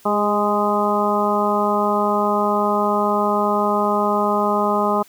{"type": "harmonic tone with a mistuned harmonic", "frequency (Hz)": 207.3, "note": "G#3", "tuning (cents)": -3, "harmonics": [1, 2, 3, 4, 5, 6], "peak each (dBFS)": [-23, -23, -23, -23, -23, -23], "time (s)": [0.05, 5.03], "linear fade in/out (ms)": 10, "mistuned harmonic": 2, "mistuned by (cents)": -21, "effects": ["white hiss -50 dBFS RMS until 5.08 s"]}